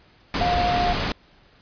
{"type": "tone in noise", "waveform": "sine", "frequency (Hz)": 710, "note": "F5", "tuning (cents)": 28, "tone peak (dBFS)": -20, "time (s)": [0.41, 0.93], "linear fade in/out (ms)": 2, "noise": "pink", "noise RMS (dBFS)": -24, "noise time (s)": [0.34, 1.12], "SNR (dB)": 1, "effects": ["pink hiss -55 dBFS RMS until 1.61 s", "resampled to 11025 Hz"]}